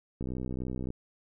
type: click train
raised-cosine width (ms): 3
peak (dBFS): -23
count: 45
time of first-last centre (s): 0.21-0.904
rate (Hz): 63.4
effects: none